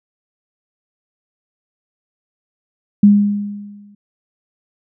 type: tone with exponential decay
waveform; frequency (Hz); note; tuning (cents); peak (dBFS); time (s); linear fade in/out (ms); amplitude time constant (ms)
sine; 204.4; G#3; -27; -3; 3.03-3.95; 5; 200
effects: none